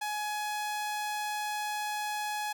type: tone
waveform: sawtooth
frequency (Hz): 841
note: G#5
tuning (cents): +22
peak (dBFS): -28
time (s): 0.01-2.53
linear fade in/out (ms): 10
effects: none